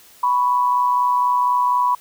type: tone pair together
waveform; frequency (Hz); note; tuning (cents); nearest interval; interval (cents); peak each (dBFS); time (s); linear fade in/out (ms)
sine; 987.8 / 1111.9; B5 / C#6; 0 / +5; major second; 205; -15 / -23; 0.23-1.95; 5
effects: white hiss -48 dBFS RMS until 2 s